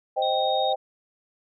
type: chord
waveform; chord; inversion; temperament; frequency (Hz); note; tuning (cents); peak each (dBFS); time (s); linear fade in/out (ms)
sine; C minor; none; equal; 523.3 / 622.3 / 784; C5 / Eb5 / G5; 0 / 0 / 0; -27 / -27 / -24; 0.16-0.76; 20
type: tone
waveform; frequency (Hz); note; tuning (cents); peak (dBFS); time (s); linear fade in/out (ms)
sine; 3729; A#7; 0; -29; 0.22-0.73; 5
effects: none